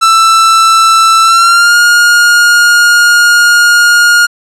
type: tone with pitch glide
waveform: 45% pulse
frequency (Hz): 1329 to 1424.4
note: E6 to F6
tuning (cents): +14 to +34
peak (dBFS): -3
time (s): 0.01-4.27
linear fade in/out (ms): 20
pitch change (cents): +120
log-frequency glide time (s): 1.23-1.77
effects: low-pass 10000 Hz 12 dB/octave